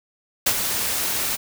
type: noise with ADSR envelope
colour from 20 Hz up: white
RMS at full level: -17 dBFS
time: 0.46-1.37 s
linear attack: 8 ms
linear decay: 63 ms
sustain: -7 dB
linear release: 24 ms
effects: none